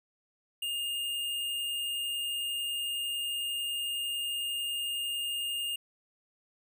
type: tone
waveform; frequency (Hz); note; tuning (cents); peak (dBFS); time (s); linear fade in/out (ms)
square; 2827; F7; +20; -32; 0.62-5.76; 5
effects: none